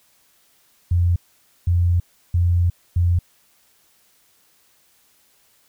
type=tone bursts at uneven times; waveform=sine; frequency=87.31 Hz; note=F2; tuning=in tune; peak=-14 dBFS; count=4; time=0.91-1.16 / 1.67-2 / 2.34-2.7 / 2.96-3.19 s; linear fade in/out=5 ms; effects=white hiss -59 dBFS RMS until 5.68 s